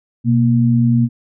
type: tone pair together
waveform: sine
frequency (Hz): 124.1 / 234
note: B2 / A#3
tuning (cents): +9 / +7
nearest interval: major seventh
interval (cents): 1098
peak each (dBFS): -13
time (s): 0.24-1.09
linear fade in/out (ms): 50
effects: none